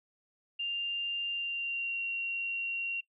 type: tone with pitch glide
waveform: sine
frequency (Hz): 2794 to 2751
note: F7 to F7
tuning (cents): 0 to -27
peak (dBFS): -31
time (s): 0.59-3.01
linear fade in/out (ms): 10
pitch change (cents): -27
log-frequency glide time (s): 1.29-2
effects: noise-tail reverb RT60 0.1 s tail -20 dB re dry